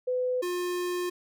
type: tone pair in turn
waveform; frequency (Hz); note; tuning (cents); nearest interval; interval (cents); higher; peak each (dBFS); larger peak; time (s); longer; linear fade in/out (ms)
sine / square; 503 / 356.4; B4 / F4; +32 / +35; tritone; 597; first; -25 / -29; first; 0.07-0.42 / 0.42-1.1; second; 10
effects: none